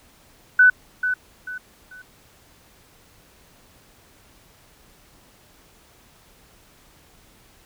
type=tone with echo; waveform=sine; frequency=1498 Hz; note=F#6; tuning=21 cents sharp; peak=-9 dBFS; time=0.59-0.7 s; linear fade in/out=5 ms; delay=440 ms; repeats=3; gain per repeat=-10 dB; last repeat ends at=2.02 s; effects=pink hiss -54 dBFS RMS until 7.65 s